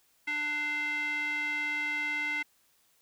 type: tone with band-pass filter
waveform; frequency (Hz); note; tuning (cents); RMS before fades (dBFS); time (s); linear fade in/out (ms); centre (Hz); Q
square; 297; D4; +20; -32; 0.27-2.43; 10; 2100; 5.6
effects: white hiss -68 dBFS RMS until 3.01 s